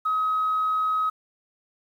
sine tone, 1270 Hz, D#6, 35 cents sharp, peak -20 dBFS, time 0.05-1.1 s, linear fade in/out 10 ms, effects tanh soft clip ceiling -17 dBFS + 9-bit

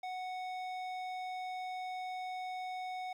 square tone, 739 Hz, F#5, 2 cents flat, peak -39 dBFS, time 0.03-3.13 s, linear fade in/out 5 ms, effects low-pass 4000 Hz 12 dB/octave + 11-bit

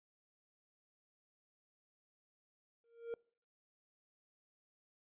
triangle tone with exponential growth, 465.3 Hz, A#4, 3 cents flat, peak -34 dBFS, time 2.84-3.14 s, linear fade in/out 1 ms, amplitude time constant 65 ms, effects noise-tail reverb RT60 0.5 s tail -26 dB re dry + resampled to 8000 Hz

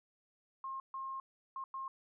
sine tone bursts at uneven times, 1069 Hz, C6, 37 cents sharp, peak -39 dBFS, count 4, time 0.64-0.8 / 0.94-1.2 / 1.56-1.64 / 1.74-1.88 s, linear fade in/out 2 ms, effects none

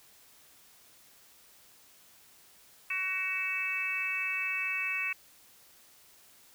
harmonic tone, 375.4 Hz, F#4, 25 cents sharp, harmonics 3 / 4 / 5 / 6 / 7, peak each -44 / -43 / -41 / -35 / -32 dBFS, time 2.9-5.13 s, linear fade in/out 5 ms, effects white hiss -59 dBFS RMS until 6.54 s

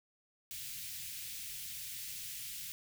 white band-stop noise, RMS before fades -44 dBFS, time 0.51-2.72 s, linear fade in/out 0 ms, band 160 to 2100 Hz, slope 24 dB/octave, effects none

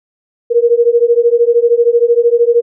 sine beating tone pair, 466.2 / 479.2 Hz, A#4 / A#4, 0 / +48 cents, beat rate 13 Hz, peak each -10 dBFS, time 0.5-2.62 s, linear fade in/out 20 ms, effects none

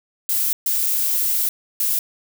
violet noise bursts at uneven times, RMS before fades -20 dBFS, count 3, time 0.29-0.53 / 0.66-1.49 / 1.8-1.99 s, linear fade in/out 2 ms, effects none

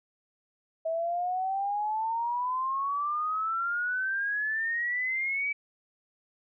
sine exponential sweep, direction up, 643 to 2304 Hz, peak -27 dBFS, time 0.85-5.53 s, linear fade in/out 10 ms, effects none

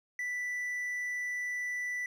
triangle tone, 1975.5 Hz, B6, in tune, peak -31 dBFS, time 0.19-2.06 s, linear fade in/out 2 ms, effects none

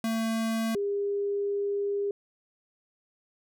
square / sine tone pair in turn, 224.9 / 403.7 Hz, A3 / G#4, +38 / -49 cents, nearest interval minor seventh, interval 1013 cents, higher second, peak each -27 / -26 dBFS, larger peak second, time 0.04-0.75 / 0.75-2.11 s, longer second, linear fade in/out 2 ms, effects none

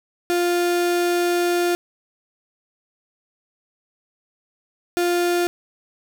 35% pulse tone pair in turn, 350 / 350 Hz, F4 / F4, +4 / +4 cents, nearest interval unison, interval 0 cents, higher neither, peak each -16 dBFS, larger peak neither, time 0.3-1.75 / 4.97-5.47 s, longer first, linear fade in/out 0 ms, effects none

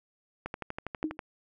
click train, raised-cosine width 0.5 ms, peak -20 dBFS, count 10, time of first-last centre 0.46-1.192 s, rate 12.3 Hz
sine tone with exponential decay, 311.1 Hz, D#4, in tune, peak -24 dBFS, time 1.04-1.17 s, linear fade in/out 1 ms, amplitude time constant 27 ms
effects none

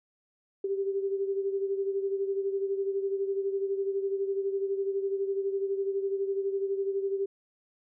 sine beating tone pair, 391.1 / 403.1 Hz, G4 / G4, -4 / +48 cents, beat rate 12 Hz, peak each -28 / -35 dBFS, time 0.64-7.26 s, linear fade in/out 5 ms, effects none

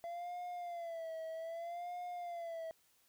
triangle tone with vibrato, 678 Hz, E5, 49 cents sharp, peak -39 dBFS, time 0.04-2.71 s, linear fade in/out 0 ms, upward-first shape sine, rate 0.63 Hz, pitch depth 87 cents each way, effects white hiss -72 dBFS RMS until 3.08 s

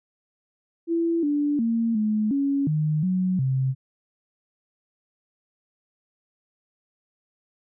sine tone with pitch steps, 334.7 / 291.6 / 229.3 / 213.9 / 278.6 / 153.2 / 184.8 / 132 Hz, E4 / D4 / A#3 / A3 / C#4 / D#3 / F#3 / C3, +26 / -12 / -28 / -49 / +9 / -27 / -2 / +16 cents, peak -20 dBFS, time 0.87-3.75 s, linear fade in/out 50 ms, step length 360 ms, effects none

